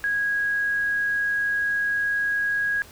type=tone; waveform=sine; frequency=1650 Hz; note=G#6; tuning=12 cents flat; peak=-21 dBFS; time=0.04-2.82 s; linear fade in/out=0 ms; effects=pink hiss -47 dBFS RMS until 2.91 s

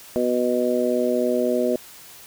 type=harmonic tone; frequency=123.47 Hz; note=B2; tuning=in tune; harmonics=2 / 3 / 4 / 5; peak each=-24 / -24 / -24 / -24 dBFS; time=0.16-1.76 s; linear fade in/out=0 ms; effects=white hiss -44 dBFS RMS until 2.26 s

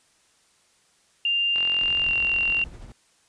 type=tone with pitch glide; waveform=sine; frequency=2794 to 2765 Hz; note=F7 to F7; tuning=0 to -18 cents; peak=-20 dBFS; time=1.25-2.64 s; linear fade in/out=2 ms; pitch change=-18 cents; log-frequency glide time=2.02-2.11 s
type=click train; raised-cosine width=0.3 ms; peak=-20 dBFS; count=47; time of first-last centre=1.56-2.615 s; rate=43.6 Hz
type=noise with tremolo; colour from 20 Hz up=brown; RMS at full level=-40 dBFS; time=1.81-2.92 s; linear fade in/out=2 ms; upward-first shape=sine; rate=12 Hz; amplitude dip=40%
effects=white hiss -62 dBFS RMS until 3.28 s + resampled to 22050 Hz

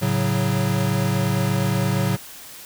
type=chord; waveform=square; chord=F# minor; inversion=first; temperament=equal; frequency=110 / 138.59 / 185 Hz; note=A2 / C#3 / F#3; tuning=0 / 0 / 0 cents; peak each=-24 dBFS; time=0.01-2.17 s; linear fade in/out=20 ms; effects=white hiss -40 dBFS RMS until 2.65 s

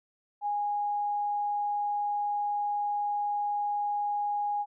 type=tone; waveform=sine; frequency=824 Hz; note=G#5; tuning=14 cents flat; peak=-27 dBFS; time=0.41-4.66 s; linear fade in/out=50 ms; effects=none

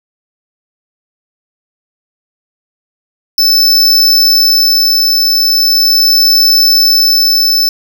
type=tone with tremolo; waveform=square; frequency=5274 Hz; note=E8; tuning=in tune; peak=-5 dBFS; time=3.38-7.69 s; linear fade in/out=2 ms; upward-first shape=sine; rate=0.4 Hz; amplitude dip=25%; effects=none

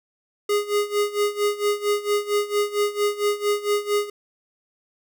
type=tone with tremolo; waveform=square; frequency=412.7 Hz; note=G#4; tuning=11 cents flat; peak=-18 dBFS; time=0.49-4.1 s; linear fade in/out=5 ms; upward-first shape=sine; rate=4.4 Hz; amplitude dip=85%; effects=none

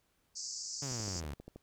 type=band-pass noise; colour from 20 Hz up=pink; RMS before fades=-42 dBFS; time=0.35-1.21 s; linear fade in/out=20 ms; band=4700 to 7500 Hz; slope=96 dB/octave
type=exponential sweep; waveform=sawtooth; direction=down; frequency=145.5 to 67.8 Hz; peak=-35 dBFS; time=0.82-1.34 s; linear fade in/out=5 ms
type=click train; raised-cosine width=2 ms; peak=-34 dBFS; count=9; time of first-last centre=0.92-1.56 s; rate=12.5 Hz
effects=pink hiss -75 dBFS RMS until 1.62 s

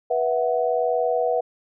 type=chord; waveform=sine; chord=B suspended fourth; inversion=none; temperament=equal with one note detuned; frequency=487.9 / 659.3 / 740 Hz; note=B4 / E5 / F#5; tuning=-21 / 0 / 0 cents; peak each=-22 / -24 / -25 dBFS; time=0.1-1.41 s; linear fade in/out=10 ms; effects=none

